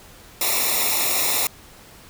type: noise with comb filter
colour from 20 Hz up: white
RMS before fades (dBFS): -21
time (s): 0.41-1.47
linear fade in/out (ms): 2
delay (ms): 0.64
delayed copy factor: -0.9
effects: pink hiss -46 dBFS RMS until 2.09 s